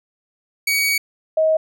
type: tone pair in turn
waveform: sawtooth / sine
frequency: 2255 / 632.8 Hz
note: C#7 / D#5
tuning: +29 / +29 cents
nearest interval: octave + minor seventh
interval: 2200 cents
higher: first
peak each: -13 dBFS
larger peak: neither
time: 0.67-0.98 / 1.37-1.57 s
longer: first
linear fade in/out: 5 ms
effects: none